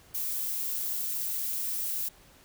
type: noise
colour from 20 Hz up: violet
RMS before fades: -32 dBFS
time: 0.14-2.09 s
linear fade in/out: 10 ms
effects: pink hiss -57 dBFS RMS until 2.44 s